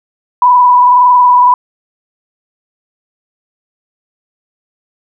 sine tone with frequency modulation, 987.8 Hz, B5, in tune, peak -3 dBFS, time 0.42-1.54 s, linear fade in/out 2 ms, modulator 21.7 Hz, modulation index 0.82, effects none

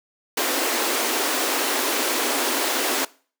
pink high-pass noise, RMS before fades -23 dBFS, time 0.37-3.05 s, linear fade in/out 5 ms, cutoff 250 Hz, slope 96 dB/octave, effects noise-tail reverb RT60 0.4 s tail -21 dB re dry

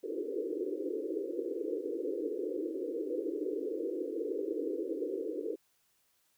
white band-pass noise, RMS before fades -36 dBFS, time 0.03-5.56 s, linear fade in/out 10 ms, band 290 to 500 Hz, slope 96 dB/octave, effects white hiss -73 dBFS RMS until 6.37 s

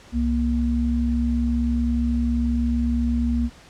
sine tone pair together, 65.9 / 236.6 Hz, C2 / A#3, +13 / +26 cents, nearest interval octave + minor seventh, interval 2213 cents, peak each -22 / -21 dBFS, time 0.12-3.5 s, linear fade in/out 50 ms, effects pink hiss -48 dBFS RMS until 3.69 s + low-pass 7000 Hz 12 dB/octave

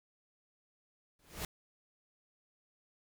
pink noise with exponential growth, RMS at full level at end -35 dBFS, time 1.19-1.45 s, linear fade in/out 2 ms, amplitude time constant 56 ms, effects none

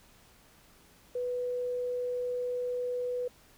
sine tone, 493.9 Hz, B4, in tune, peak -30 dBFS, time 1.15-3.28 s, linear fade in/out 5 ms, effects pink hiss -60 dBFS RMS until 3.57 s

